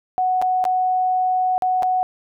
sine tone with dropouts, 740 Hz, F#5, in tune, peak -16 dBFS, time 0.18-2.03 s, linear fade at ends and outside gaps 0 ms, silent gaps 0.416-0.423 / 0.641-0.652 / 1.58-1.622 / 1.824-1.831 s, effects none

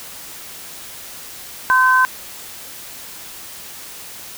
sine tone pair together, 1026.5 / 1538 Hz, C6 / G6, -33 / -33 cents, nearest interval perfect fifth, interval 700 cents, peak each -13 dBFS, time 1.7-2.05 s, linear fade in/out 0 ms, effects white hiss -35 dBFS RMS until 4.37 s

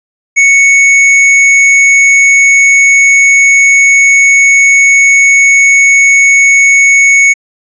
square tone, 2217 Hz, C#7, in tune, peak -3 dBFS, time 0.36-7.34 s, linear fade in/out 20 ms, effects resampled to 16000 Hz

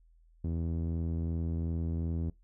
sawtooth tone with low-pass filter, 82.7 Hz, E2, 6 cents sharp, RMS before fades -33 dBFS, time 0.44-2.3 s, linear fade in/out 5 ms, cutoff 290 Hz, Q 1, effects noise-tail reverb RT60 0.2 s tail -23 dB re dry + added 41 Hz sine -59 dBFS peak until 2.43 s

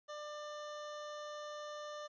25% pulse tone, 596 Hz, D5, 25 cents sharp, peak -40 dBFS, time 0.08-2.08 s, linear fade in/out 20 ms, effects resampled to 16000 Hz + 13-bit

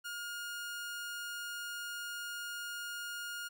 sawtooth tone, 1425 Hz, F6, 34 cents sharp, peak -36 dBFS, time 0.04-3.49 s, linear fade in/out 20 ms, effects none

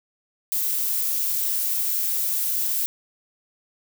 violet noise, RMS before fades -24 dBFS, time 0.52-2.86 s, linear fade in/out 0 ms, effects none

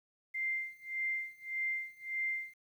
sine tone with tremolo, 2093 Hz, C7, in tune, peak -31 dBFS, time 0.34-2.54 s, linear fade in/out 10 ms, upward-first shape sine, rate 1.7 Hz, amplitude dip 95%, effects 11-bit

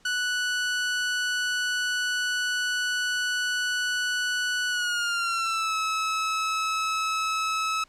sawtooth tone with pitch glide, 1480 to 1295.9 Hz, F#6 to E6, 0 to -30 cents, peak -21 dBFS, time 0.05-7.84 s, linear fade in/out 5 ms, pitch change -230 cents, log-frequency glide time 4.69-5.75 s, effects pink hiss -60 dBFS RMS until 7.88 s + low-pass 8000 Hz 12 dB/octave

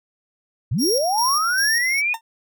sine linear sweep, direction up, 88.2 to 2502 Hz, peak -18 dBFS, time 0.71-2.14 s, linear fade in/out 10 ms
sawtooth tone with tremolo, 5588 Hz, F8, in tune, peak -17 dBFS, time 0.78-2.02 s, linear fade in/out 50 ms, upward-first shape square, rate 2.5 Hz, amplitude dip 55%
40% pulse tone with exponential decay, 907 Hz, A#5, 48 cents flat, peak -21 dBFS, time 2.14-2.21 s, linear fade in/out 2 ms, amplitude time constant 15 ms
effects none

